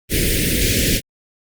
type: band-stop noise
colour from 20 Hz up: pink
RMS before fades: -17 dBFS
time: 0.09-1.01 s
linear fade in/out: 50 ms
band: 510 to 1800 Hz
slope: 48 dB/octave
effects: Opus 32 kbps